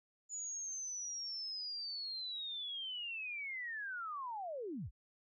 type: linear sweep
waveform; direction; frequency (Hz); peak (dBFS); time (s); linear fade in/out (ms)
sine; down; 6960 to 33.07; -40; 0.29-4.91; 50
effects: none